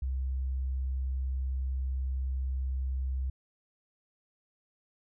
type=tone; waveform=sine; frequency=65.41 Hz; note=C2; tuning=in tune; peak=-29 dBFS; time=0.02-3.3 s; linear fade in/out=5 ms; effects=none